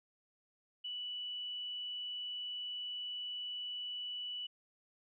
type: tone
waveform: sine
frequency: 2960 Hz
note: F#7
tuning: in tune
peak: -39 dBFS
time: 0.84-4.47 s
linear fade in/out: 10 ms
effects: none